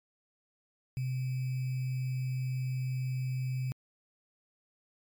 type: tone with sample-and-hold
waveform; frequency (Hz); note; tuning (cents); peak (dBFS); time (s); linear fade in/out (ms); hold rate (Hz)
sine; 129; C3; -24; -30; 0.97-3.72; 0; 2450
effects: MP3 96 kbps